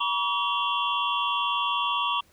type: tone cluster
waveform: sine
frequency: 959 / 1139 / 2760 / 3102 / 3364 Hz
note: A#5 / C#6 / F7 / G7 / G#7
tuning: +49 / +47 / -21 / -19 / +22 cents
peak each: -29 / -27 / -32 / -34 / -32 dBFS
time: 0-2.21 s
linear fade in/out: 10 ms
effects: pink hiss -61 dBFS RMS until 2.32 s